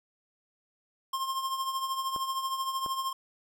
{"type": "tone with tremolo", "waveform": "square", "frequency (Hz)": 1063, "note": "C6", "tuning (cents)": 27, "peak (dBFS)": -28, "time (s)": [1.13, 3.13], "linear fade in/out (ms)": 5, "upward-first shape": "triangle", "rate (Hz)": 13, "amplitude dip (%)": 65}
{"type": "clicks", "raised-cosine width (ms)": 1, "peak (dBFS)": -26, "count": 2, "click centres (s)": [2.162, 2.862]}
{"effects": []}